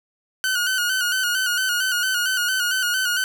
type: tone with vibrato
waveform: sawtooth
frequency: 1480 Hz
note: F#6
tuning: in tune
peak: -16 dBFS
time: 0.44-3.24 s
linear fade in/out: 0 ms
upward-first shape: square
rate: 4.4 Hz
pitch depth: 51 cents each way
effects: none